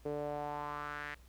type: tone with band-pass filter sweep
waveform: sawtooth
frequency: 146.83 Hz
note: D3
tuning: in tune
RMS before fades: -40 dBFS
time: 0.05-1.15 s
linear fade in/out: 10 ms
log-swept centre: 450 to 1900 Hz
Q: 3.3
effects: added 60 Hz sine -57 dBFS peak until 1.28 s + pink hiss -66 dBFS RMS until 1.28 s